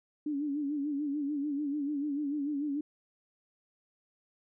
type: tone with vibrato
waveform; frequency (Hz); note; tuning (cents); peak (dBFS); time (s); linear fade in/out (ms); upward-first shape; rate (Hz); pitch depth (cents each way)
sine; 289.2; D4; -27; -30; 0.26-2.81; 5; sine; 6.8; 80
effects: none